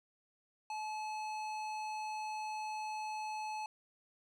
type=tone with hard clipping; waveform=triangle; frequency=860 Hz; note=A5; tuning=40 cents flat; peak=-40 dBFS; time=0.7-3.66 s; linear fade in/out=2 ms; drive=18 dB; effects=none